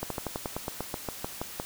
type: slowing click train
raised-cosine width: 1 ms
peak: -17 dBFS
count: 14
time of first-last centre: 0.03-1.599 s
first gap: 73 ms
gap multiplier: 1.08
effects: white hiss -42 dBFS RMS until 1.65 s